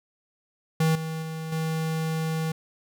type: tone with level steps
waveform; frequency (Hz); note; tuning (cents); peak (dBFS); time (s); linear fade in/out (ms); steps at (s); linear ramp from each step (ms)
square; 160; D#3; +49; -20 / -30 / -32 / -26; 0.8-2.52; 5; 0.95 / 1.22 / 1.52; 5
effects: none